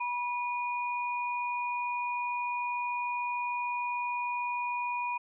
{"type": "tone pair together", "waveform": "sine", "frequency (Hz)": [973.3, 2451], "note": ["B5", "D#7"], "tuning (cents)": [-26, -27], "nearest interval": "octave + major third", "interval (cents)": 1599, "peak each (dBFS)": [-31, -36], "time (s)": [0, 5.18], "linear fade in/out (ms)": 10, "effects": []}